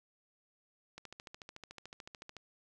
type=click train; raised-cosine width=0.2 ms; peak=-30 dBFS; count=20; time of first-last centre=0.98-2.367 s; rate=13.7 Hz; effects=none